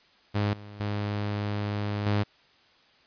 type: tone with level steps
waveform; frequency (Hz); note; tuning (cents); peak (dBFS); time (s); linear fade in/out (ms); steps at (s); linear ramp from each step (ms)
sawtooth; 103.3; G#2; -9; -20 / -38 / -24 / -19; 0.34-2.24; 20; 0.53 / 0.8 / 2.06; 2
effects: white hiss -60 dBFS RMS until 3.06 s + resampled to 11025 Hz